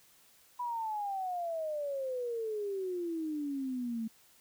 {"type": "exponential sweep", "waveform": "sine", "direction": "down", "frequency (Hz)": [990, 220.2], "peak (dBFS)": -33, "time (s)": [0.59, 4.08], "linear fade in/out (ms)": 10, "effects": ["white hiss -63 dBFS RMS until 4.4 s"]}